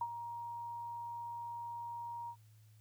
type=tone with ADSR envelope; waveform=sine; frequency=942 Hz; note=A#5; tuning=18 cents sharp; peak=-32 dBFS; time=0.01-2.36 s; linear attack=4 ms; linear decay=53 ms; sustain=-9 dB; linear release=70 ms; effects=added 108 Hz sine -59 dBFS peak until 2.8 s + white hiss -73 dBFS RMS until 2.8 s